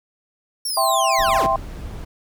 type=linear sweep; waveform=20% pulse; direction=down; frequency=5588 to 73.4 Hz; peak=-17 dBFS; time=0.65-1.47 s; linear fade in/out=5 ms
type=chord; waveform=sine; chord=C major; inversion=first; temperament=equal; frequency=659.3 / 784 / 1046.5 Hz; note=E5 / G5 / C6; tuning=0 / 0 / 0 cents; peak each=-21 / -21 / -19 dBFS; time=0.77-1.56 s; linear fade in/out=2 ms
type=noise; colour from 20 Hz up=brown; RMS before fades=-32 dBFS; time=1.18-2.05 s; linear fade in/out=10 ms
effects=none